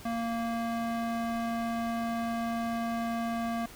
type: tone with band-pass filter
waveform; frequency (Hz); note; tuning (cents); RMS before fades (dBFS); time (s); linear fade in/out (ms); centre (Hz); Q
square; 231; A#3; -16; -32; 0.05-3.66; 5; 740; 0.66
effects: pink hiss -49 dBFS RMS until 3.75 s